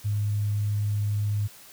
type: tone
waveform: sine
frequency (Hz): 103.83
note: G#2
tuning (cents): 0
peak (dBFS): -23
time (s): 0.04-1.48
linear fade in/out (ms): 20
effects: white hiss -49 dBFS RMS until 1.72 s